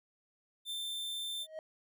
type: tone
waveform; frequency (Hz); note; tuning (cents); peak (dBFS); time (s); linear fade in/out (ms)
45% pulse; 3562; A7; +21; -37; 0.65-1.47; 50
type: tone with exponential growth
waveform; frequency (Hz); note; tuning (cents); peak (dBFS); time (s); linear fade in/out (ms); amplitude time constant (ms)
triangle; 630; D#5; +21; -35; 1.36-1.59; 1; 48
effects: none